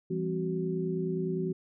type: tone cluster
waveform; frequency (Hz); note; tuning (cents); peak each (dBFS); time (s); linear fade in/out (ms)
sine; 168.5 / 198.4 / 259 / 373.8; E3 / G3 / C4 / F#4; +38 / +21 / -17 / +18; -32 / -38 / -39 / -32; 0.1-1.53; 10
effects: none